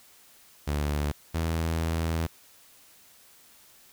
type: tone pair in turn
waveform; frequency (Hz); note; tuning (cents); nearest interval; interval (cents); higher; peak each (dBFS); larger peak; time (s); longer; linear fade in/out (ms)
sawtooth; 73.5 / 81.77; D2 / E2; +2 / -13; major second; 185; second; -22; neither; 0.67-1.12 / 1.34-2.27; second; 10
effects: white hiss -56 dBFS RMS until 3.92 s